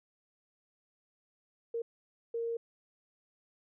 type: tone bursts at uneven times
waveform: sine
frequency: 463.3 Hz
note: A#4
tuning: 11 cents flat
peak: -32 dBFS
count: 2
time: 1.74-1.82 / 2.34-2.57 s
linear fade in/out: 5 ms
effects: none